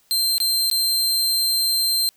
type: tone with dropouts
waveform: sawtooth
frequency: 4142 Hz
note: C8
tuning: 18 cents flat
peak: -15 dBFS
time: 0.11-2.09 s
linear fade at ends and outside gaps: 0 ms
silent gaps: 0.381-0.402 / 0.7-0.713 s
effects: white hiss -60 dBFS RMS until 2.16 s